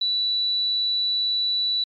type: tone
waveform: sine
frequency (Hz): 3951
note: B7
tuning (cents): 0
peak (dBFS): -20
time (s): 0.01-1.84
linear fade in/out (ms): 5
effects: MP3 64 kbps